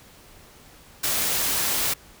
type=noise; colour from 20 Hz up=white; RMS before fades=-24 dBFS; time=1.03-1.94 s; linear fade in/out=10 ms; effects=pink hiss -50 dBFS RMS until 2.2 s